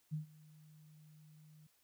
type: tone with ADSR envelope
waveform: sine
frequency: 153.7 Hz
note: D#3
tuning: 21 cents flat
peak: -35 dBFS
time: 0.11-1.67 s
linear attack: 27 ms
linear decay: 120 ms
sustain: -23 dB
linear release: 6 ms
effects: white hiss -74 dBFS RMS until 1.83 s